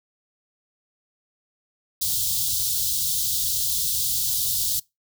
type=band-stop noise; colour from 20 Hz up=white; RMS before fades=-24 dBFS; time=2.01-4.8 s; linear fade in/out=10 ms; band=150 to 3400 Hz; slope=48 dB/octave; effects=noise-tail reverb RT60 0.2 s tail -23 dB re dry